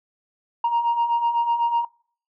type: beating tone pair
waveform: sine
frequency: 932.3 / 940.3 Hz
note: A#5 / A#5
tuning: 0 / +15 cents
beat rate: 8 Hz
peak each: -24 / -18 dBFS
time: 0.64-1.85 s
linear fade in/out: 5 ms
effects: noise-tail reverb RT60 0.5 s tail -24 dB re dry + tanh soft clip ceiling -15 dBFS